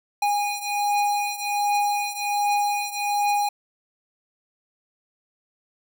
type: beating tone pair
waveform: square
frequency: 820 / 821.3 Hz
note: G#5 / G#5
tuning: -22 / -20 cents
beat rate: 1.3 Hz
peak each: -24 / -27 dBFS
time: 0.22-3.49 s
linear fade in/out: 5 ms
effects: none